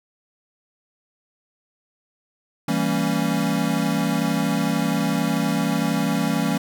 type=chord; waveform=square; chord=E diminished seventh; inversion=none; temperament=equal with one note detuned; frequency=164.81 / 196 / 229.1 / 277.2 Hz; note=E3 / G3 / Bb3 / Db4; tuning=0 / 0 / -30 / 0 cents; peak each=-26 dBFS; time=2.68-6.58 s; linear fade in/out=5 ms; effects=none